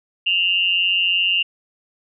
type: tone with amplitude modulation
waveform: sine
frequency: 2794 Hz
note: F7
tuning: in tune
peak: -12 dBFS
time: 0.26-1.43 s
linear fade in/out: 10 ms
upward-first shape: sine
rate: 183 Hz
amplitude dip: 75%
effects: none